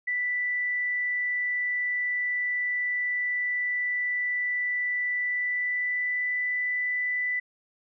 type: tone with pitch glide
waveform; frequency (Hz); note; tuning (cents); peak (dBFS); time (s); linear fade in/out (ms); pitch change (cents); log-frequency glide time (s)
sine; 1976 to 1987.4; B6 to B6; 0 to +10; -25; 0.07-7.4; 10; +10; 5.19-6.31
effects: none